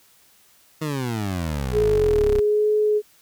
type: exponential sweep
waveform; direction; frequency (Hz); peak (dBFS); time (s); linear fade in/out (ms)
20% pulse; down; 160 to 30.64; -19; 0.81-2.4; 10
type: tone with vibrato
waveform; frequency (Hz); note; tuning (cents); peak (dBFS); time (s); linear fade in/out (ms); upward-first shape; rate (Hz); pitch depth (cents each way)
sine; 421.2; G#4; +24; -16; 1.72-3.02; 50; sine; 1.2; 15
effects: white hiss -56 dBFS RMS until 3.21 s